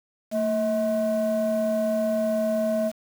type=tone pair together; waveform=sine; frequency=225.2 / 640 Hz; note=A3 / D#5; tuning=+40 / +49 cents; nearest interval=octave + tritone; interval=1809 cents; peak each=-24 / -21 dBFS; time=0.31-2.92 s; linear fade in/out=50 ms; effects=tanh soft clip ceiling -18 dBFS + 7-bit